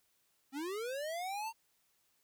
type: linear sweep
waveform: square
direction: up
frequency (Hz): 258.5 to 923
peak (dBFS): -38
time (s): 0.52-1.53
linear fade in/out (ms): 50
effects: white hiss -75 dBFS RMS until 2.23 s